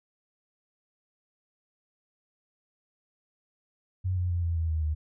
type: tone with pitch steps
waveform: sine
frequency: 92.5 / 89.66 / 86.91 / 84.24 / 81.65 / 79.14 / 76.71 Hz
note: F#2 / F2 / F2 / E2 / E2 / D#2 / D#2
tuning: 0 / +46 / -8 / +38 / -16 / +30 / -24 cents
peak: -25 dBFS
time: 4.04-4.95 s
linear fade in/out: 20 ms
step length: 130 ms
effects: none